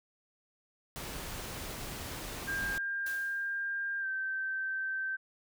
pink noise, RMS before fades -41 dBFS, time 0.96-2.78 s, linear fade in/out 0 ms
sine tone with pitch glide, 1600 to 1552.7 Hz, G6 to G6, +35 to -17 cents, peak -32 dBFS, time 2.47-5.17 s, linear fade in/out 20 ms, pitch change -52 cents, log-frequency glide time 4-4.07 s
white noise with exponential decay, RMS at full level -44 dBFS, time 3.06-3.71 s, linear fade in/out 5 ms, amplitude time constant 140 ms
effects none

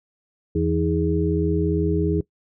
harmonic tone with a mistuned harmonic, 82.9 Hz, E2, 10 cents sharp, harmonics 1 / 2 / 4 / 5, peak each -24 / -24 / -24 / -24 dBFS, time 0.55-2.21 s, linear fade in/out 5 ms, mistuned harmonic 4, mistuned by -78 cents, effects noise-tail reverb RT60 0.1 s tail -20 dB re dry

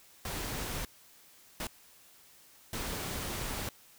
pink noise bursts at uneven times, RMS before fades -37 dBFS, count 3, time 0.25-0.85 / 1.6-1.67 / 2.73-3.69 s, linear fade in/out 2 ms, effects white hiss -59 dBFS RMS until 3.98 s

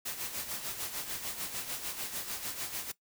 white noise with tremolo, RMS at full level -36 dBFS, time 0.05-2.92 s, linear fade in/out 10 ms, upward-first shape sine, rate 6.7 Hz, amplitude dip 60%, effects noise-tail reverb RT60 0.1 s tail -18 dB re dry

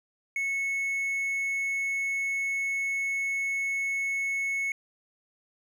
triangle tone, 2200 Hz, C#7, 14 cents flat, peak -25 dBFS, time 0.36-4.72 s, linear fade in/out 2 ms, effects none

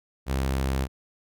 sawtooth tone, 66.6 Hz, C2, 31 cents sharp, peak -20 dBFS, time 0.26-0.88 s, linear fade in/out 50 ms, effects none

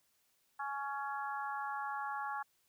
harmonic tone with a mistuned harmonic, 279.5 Hz, C#4, 14 cents sharp, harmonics 3 / 4 / 5 / 6, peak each -40 / -42 / -44 / -46 dBFS, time 0.59-2.43 s, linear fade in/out 10 ms, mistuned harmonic 5, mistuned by -15 cents, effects white hiss -75 dBFS RMS until 2.68 s

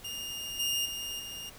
sawtooth tone with level steps, 2827 Hz, F7, 20 cents sharp, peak -33 / -25 / -32 / -36 dBFS, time 0.04-1.5 s, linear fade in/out 10 ms, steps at 0.59 / 0.85 / 1.19 s, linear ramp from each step 10 ms, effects pink hiss -51 dBFS RMS until 1.58 s

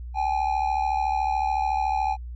triangle ring-modulated tone, 814 Hz, G#5, 35 cents flat, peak -17 dBFS, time 0.14-2.17 s, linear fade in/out 50 ms, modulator 36.9 Hz, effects added 60 Hz sine -33 dBFS peak until 2.35 s + resampled to 16000 Hz

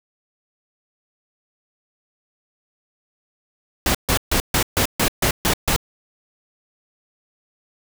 pink noise bursts, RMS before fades -18 dBFS, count 9, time 3.86-5.763 s, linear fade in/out 2 ms, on 87 ms, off 140 ms, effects none

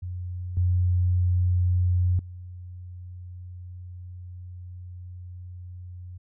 sine tone with level steps, 89.7 Hz, F2, 47 cents sharp, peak -30 / -19 / -37 dBFS, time 0.02-6.18 s, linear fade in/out 10 ms, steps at 0.57 / 2.19 s, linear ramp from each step 2 ms, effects none

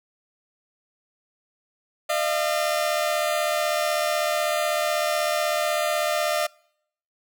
sawtooth tone pair together, 608 / 684.1 Hz, D#5 / F5, -40 / -36 cents, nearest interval major second, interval 204 cents, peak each -20 / -22 dBFS, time 2.09-6.47 s, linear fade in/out 10 ms, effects noise-tail reverb RT60 0.7 s tail -26 dB re dry

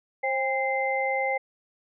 sine tone cluster, 532 / 802 / 2077 Hz, C5 / G5 / C7, +29 / +39 / -13 cents, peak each -28 dBFS, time 0.23-1.38 s, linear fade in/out 10 ms, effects none

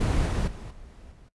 brown noise with level steps, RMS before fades -23 / -25 / -38 / -47 / -51 dBFS, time 0-1.29 s, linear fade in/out 10 ms, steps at 0.26 / 0.47 / 0.7 / 1.11 s, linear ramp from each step 10 ms, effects noise-tail reverb RT60 0.1 s tail -18 dB re dry + resampled to 24000 Hz

